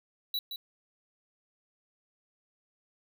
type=tone with echo; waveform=square; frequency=3931 Hz; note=B7; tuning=9 cents flat; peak=-30 dBFS; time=0.34-0.39 s; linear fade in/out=2 ms; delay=170 ms; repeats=1; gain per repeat=-7 dB; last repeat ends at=0.56 s; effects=none